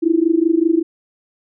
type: tone with amplitude modulation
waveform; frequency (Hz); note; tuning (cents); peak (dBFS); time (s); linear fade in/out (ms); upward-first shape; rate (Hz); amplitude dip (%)
sine; 329.6; E4; 0; -8; 0.02-0.83; 20; sine; 25.2; 90
effects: none